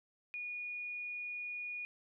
sine tone, 2450 Hz, D#7, 27 cents flat, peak -39 dBFS, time 0.34-1.85 s, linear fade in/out 0 ms, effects none

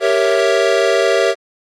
square chord, G diminished seventh, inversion none, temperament equal, 392 / 466.2 / 554.4 / 659.3 Hz, G4 / Bb4 / Db5 / Fb5, 0 / 0 / 0 / 0 cents, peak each -18 dBFS, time 0-1.35 s, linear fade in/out 50 ms, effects low-pass 6000 Hz 12 dB/octave + Opus 32 kbps

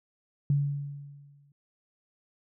sine tone with exponential decay, 142.5 Hz, C#3, 48 cents sharp, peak -20 dBFS, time 0.5-1.52 s, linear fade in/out 2 ms, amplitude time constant 220 ms, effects none

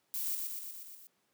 violet noise with echo, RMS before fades -36 dBFS, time 0.14-0.35 s, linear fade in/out 0 ms, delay 120 ms, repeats 6, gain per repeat -3 dB, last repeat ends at 1.07 s, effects pink hiss -75 dBFS RMS until 1.33 s + high-pass 200 Hz 12 dB/octave

